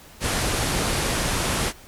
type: low-pass noise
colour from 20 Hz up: pink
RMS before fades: -24 dBFS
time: 0.2-1.73 s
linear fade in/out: 50 ms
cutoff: 12000 Hz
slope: 96 dB/octave
effects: pink hiss -47 dBFS RMS until 1.87 s